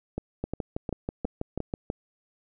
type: two click trains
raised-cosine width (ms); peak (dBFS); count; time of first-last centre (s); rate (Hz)
2; -17 / -16; 5 / 10; 0.18-1.603 / 0.44-1.901; 2.81 / 6.16
effects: none